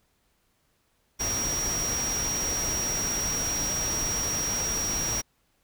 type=tone in noise; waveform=sine; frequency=5680 Hz; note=F8; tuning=28 cents sharp; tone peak=-27 dBFS; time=1.19-5.22 s; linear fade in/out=20 ms; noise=pink; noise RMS=-33 dBFS; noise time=1.19-5.22 s; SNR=+3 dB; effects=pink hiss -70 dBFS RMS until 5.63 s